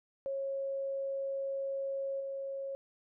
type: tone with level steps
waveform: sine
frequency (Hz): 546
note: C#5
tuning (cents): -26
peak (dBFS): -33 / -36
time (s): 0.26-2.75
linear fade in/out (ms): 0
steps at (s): 2.2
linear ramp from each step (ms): 5
effects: none